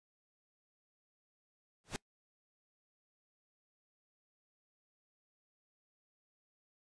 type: noise with exponential growth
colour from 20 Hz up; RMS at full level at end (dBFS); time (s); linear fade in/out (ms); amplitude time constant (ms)
pink; -35; 1.84-1.96; 0; 24
effects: noise-tail reverb RT60 0.1 s tail -23 dB re dry + resampled to 22050 Hz